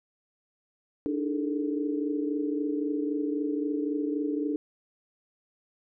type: tone cluster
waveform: sine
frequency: 294.1 / 317.9 / 418.2 / 451.7 Hz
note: D4 / D#4 / G#4 / A4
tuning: +3 / +37 / +12 / +45 cents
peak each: -28 / -36 / -35 / -36 dBFS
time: 1.06-4.56 s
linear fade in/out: 0 ms
effects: none